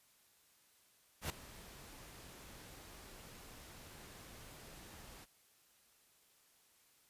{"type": "noise with ADSR envelope", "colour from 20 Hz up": "pink", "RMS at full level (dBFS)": -38, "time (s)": [1.21, 5.26], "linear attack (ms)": 89, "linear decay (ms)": 4, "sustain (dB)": -17, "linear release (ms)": 29, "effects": ["white hiss -70 dBFS RMS until 7.09 s", "resampled to 32000 Hz"]}